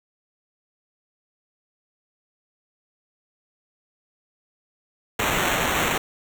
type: noise with sample-and-hold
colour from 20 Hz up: white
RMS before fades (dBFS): -23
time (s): 5.19-5.98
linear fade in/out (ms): 5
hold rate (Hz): 4900
effects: none